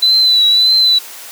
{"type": "tone with vibrato", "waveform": "sine", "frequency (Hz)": 3992, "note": "B7", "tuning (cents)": 18, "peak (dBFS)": -7, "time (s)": [0.02, 0.99], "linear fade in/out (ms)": 10, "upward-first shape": "triangle", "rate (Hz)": 1.7, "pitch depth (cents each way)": 52, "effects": ["white hiss -32 dBFS RMS until 1.31 s", "high-pass 400 Hz 12 dB/octave"]}